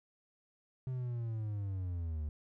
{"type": "linear sweep", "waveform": "triangle", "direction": "down", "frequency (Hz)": [130.81, 73.42], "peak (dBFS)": -33, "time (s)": [0.87, 2.29], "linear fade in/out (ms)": 0, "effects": []}